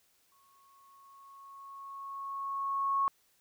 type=tone with exponential growth; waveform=sine; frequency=1100 Hz; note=C#6; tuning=14 cents flat; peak=-25 dBFS; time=0.32-3.08 s; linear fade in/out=0 ms; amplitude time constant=600 ms; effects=white hiss -70 dBFS RMS until 3.4 s